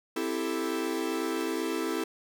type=chord; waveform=45% pulse; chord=A minor seventh; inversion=first; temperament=equal; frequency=261.6 / 329.6 / 392 / 440 Hz; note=C4 / E4 / G4 / A4; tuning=0 / 0 / 0 / 0 cents; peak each=-36 / -32 / -36 / -35 dBFS; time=0.16-2.04 s; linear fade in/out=5 ms; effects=none